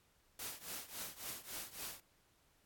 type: noise with tremolo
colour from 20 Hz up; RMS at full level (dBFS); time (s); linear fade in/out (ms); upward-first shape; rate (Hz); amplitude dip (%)
white; -43; 0.39-2; 2; triangle; 3.6; 90
effects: pink hiss -73 dBFS RMS until 2.65 s + AAC 64 kbps